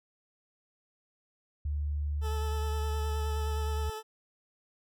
sine tone, 73.42 Hz, D2, in tune, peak -29 dBFS, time 1.65-3.9 s, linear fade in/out 5 ms
20% pulse tone with vibrato, 435.8 Hz, A4, 17 cents flat, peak -32 dBFS, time 2.21-4.03 s, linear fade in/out 50 ms, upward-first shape triangle, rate 9.6 Hz, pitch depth 20 cents each way
effects none

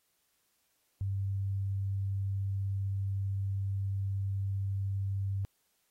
sine tone, 98 Hz, G2, in tune, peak -30 dBFS, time 1.01-5.45 s, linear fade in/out 0 ms, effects white hiss -75 dBFS RMS until 5.9 s + AAC 48 kbps

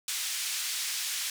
white band-pass noise, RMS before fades -33 dBFS, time 0.08-1.3 s, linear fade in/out 2 ms, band 2100 to 8400 Hz, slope 12 dB/octave, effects none

